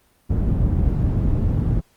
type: low-pass noise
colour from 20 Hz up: white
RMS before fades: -19 dBFS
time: 0.29-1.81 s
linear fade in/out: 20 ms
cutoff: 120 Hz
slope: 12 dB/octave
effects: pink hiss -60 dBFS RMS until 1.96 s + Opus 32 kbps